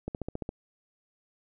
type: click train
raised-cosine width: 2 ms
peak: -20 dBFS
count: 7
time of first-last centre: 0.08-0.491 s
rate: 14.6 Hz
effects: none